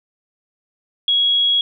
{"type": "tone", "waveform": "sine", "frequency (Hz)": 3322, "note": "G#7", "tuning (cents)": 0, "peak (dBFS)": -13, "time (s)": [1.08, 1.61], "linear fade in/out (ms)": 2, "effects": []}